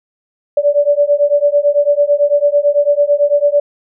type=beating tone pair; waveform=sine; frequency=575 / 584 Hz; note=D5 / D5; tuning=-37 / -10 cents; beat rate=9 Hz; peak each=-12 dBFS; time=0.57-3.6 s; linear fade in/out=5 ms; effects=none